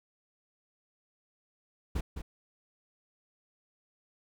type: noise with echo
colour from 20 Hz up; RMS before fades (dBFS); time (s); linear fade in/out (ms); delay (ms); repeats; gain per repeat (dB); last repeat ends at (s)
brown; -30; 1.95-2.01; 10; 210; 1; -7; 2.22
effects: none